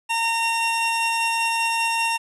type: tone pair together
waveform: 40% pulse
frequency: 916.7 / 2745 Hz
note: A#5 / F7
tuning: -29 / -31 cents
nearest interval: octave + perfect fifth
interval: 1898 cents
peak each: -22 dBFS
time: 0.09-2.18 s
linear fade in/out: 20 ms
effects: resampled to 24000 Hz + 9-bit